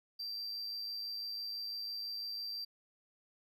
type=tone with amplitude modulation; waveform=triangle; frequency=4700 Hz; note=D8; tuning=1 cent sharp; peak=-36 dBFS; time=0.19-2.65 s; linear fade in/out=10 ms; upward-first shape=sine; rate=106 Hz; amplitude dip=35%; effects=none